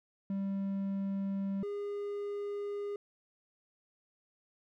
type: tone pair in turn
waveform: triangle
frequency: 196 / 407.9 Hz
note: G3 / G#4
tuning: 0 / -31 cents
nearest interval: octave + minor second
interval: 1269 cents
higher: second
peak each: -30 / -33 dBFS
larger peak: first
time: 0.3-1.63 / 1.63-2.96 s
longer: neither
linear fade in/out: 2 ms
effects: none